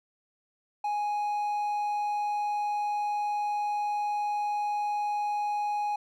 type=tone; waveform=triangle; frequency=830.6 Hz; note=G#5; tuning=in tune; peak=-25 dBFS; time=0.84-5.96 s; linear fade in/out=5 ms; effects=none